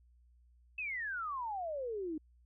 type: exponential sweep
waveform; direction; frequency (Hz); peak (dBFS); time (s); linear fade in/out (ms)
sine; down; 2650 to 299.2; -36; 0.78-2.18; 5
effects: added 60 Hz sine -62 dBFS peak until 2.45 s